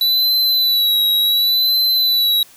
square tone with vibrato, 3951 Hz, B7, in tune, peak -13 dBFS, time 0.01-2.43 s, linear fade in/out 2 ms, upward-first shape sine, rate 0.69 Hz, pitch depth 48 cents each way, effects white hiss -46 dBFS RMS until 2.56 s

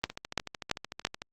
two click trains, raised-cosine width 0.2 ms, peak -20 / -9 dBFS, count 16 / 4, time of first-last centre 0.1-1.219 / 0.04-1.05 s, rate 13.4 / 2.97 Hz, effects Opus 32 kbps

